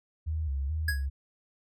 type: tone with vibrato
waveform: sine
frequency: 73.42 Hz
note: D2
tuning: in tune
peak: -28 dBFS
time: 0.26-1.1 s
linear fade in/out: 20 ms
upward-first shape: square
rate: 2.3 Hz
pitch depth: 120 cents each way
type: tone with exponential decay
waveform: square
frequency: 1661.2 Hz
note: G#6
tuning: in tune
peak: -25 dBFS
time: 0.88-1.06 s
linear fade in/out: 5 ms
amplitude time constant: 37 ms
effects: none